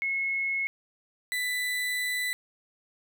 sine / 35% pulse tone pair in turn, 2179 / 1989.1 Hz, C#7 / B6, -30 / +12 cents, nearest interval major second, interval 158 cents, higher first, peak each -26 dBFS, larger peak neither, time 0.02-0.67 / 1.32-2.33 s, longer second, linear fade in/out 0 ms, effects none

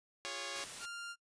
5% pulse chord, Db major, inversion first, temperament equal with one note detuned, 349.2 / 408.4 / 554.4 Hz, F4 / Ab4 / Db5, 0 / -29 / 0 cents, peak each -36 / -36 / -30 dBFS, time 0.25-0.64 s, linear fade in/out 0 ms
white noise, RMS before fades -46 dBFS, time 0.55-0.86 s, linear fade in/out 10 ms
sawtooth tone, 1396.9 Hz, F6, in tune, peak -39 dBFS, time 0.79-1.16 s, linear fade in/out 50 ms
effects noise-tail reverb RT60 0.1 s tail -25 dB re dry + resampled to 22050 Hz

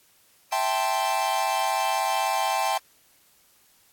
45% pulse chord, A minor seventh, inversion second, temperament equal, 659.3 / 784 / 880 / 1046.5 Hz, E5 / G5 / A5 / C6, 0 / 0 / 0 / 0 cents, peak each -31 / -26 / -28 / -30 dBFS, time 0.52-2.78 s, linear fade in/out 5 ms, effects white hiss -60 dBFS RMS until 3.92 s + AAC 64 kbps

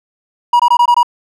triangle tone bursts, 961 Hz, B5, 48 cents flat, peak -4 dBFS, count 6, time 0.53-1.031 s, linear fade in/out 5 ms, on 66 ms, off 21 ms, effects none

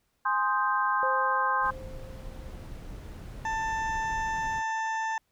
sine chord, Ab major seventh, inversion none, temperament equal, 830.6 / 1046.5 / 1244.5 / 1568 Hz, Ab5 / C6 / Eb6 / G6, 0 / 0 / 0 / 0 cents, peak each -32 / -26 / -32 / -30 dBFS, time 0.25-1.71 s, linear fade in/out 10 ms
sine tone with exponential decay, 523.3 Hz, C5, in tune, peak -29 dBFS, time 1.03-3.33 s, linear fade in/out 0 ms, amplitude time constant 500 ms
brown noise, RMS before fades -41 dBFS, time 1.61-4.63 s, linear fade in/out 50 ms
harmonic tone, 888 Hz, A5, 16 cents sharp, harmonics 1 / 2 / 3 / 4 / 6 / 7 / 8, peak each -29 / -33 / -47 / -51 / -55 / -49 / -55 dBFS, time 3.45-5.18 s, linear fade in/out 2 ms
effects pink hiss -74 dBFS RMS until 5.31 s

